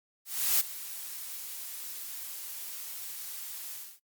blue noise with ADSR envelope, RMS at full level -24 dBFS, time 0.25-4 s, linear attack 350 ms, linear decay 16 ms, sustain -16 dB, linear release 260 ms, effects noise-tail reverb RT60 0.1 s tail -22 dB re dry + Opus 48 kbps

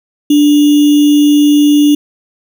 sine tone with sample-and-hold, 293.4 Hz, D4, 2 cents flat, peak -4 dBFS, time 0.3-1.95 s, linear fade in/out 5 ms, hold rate 3150 Hz, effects none

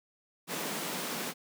pink high-pass noise, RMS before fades -36 dBFS, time 0.47-1.34 s, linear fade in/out 50 ms, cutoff 160 Hz, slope 48 dB/octave, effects none

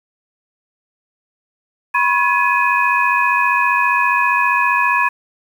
sine tone cluster, 983 / 1078 / 1696 / 2504 Hz, B5 / C#6 / G#6 / D#7, -8 / -49 / +36 / +10 cents, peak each -18 dBFS, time 1.94-5.09 s, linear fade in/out 10 ms, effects 7-bit

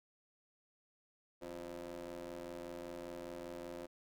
25% pulse ring-modulated tone, 85.1 Hz, F2, 44 cents flat, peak -38 dBFS, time 1.41-3.87 s, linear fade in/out 20 ms, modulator 436 Hz, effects none

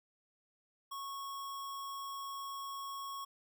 sine tone with sample-and-hold, 1101 Hz, C#6, 12 cents flat, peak -40 dBFS, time 0.91-3.25 s, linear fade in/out 10 ms, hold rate 4410 Hz, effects none

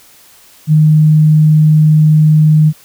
sine tone, 154.2 Hz, D#3, 15 cents flat, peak -4 dBFS, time 0.67-2.73 s, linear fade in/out 50 ms, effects white hiss -43 dBFS RMS until 2.84 s

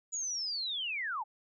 sine linear sweep, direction down, 6920 to 784 Hz, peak -33 dBFS, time 0.12-1.24 s, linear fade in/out 20 ms, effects none

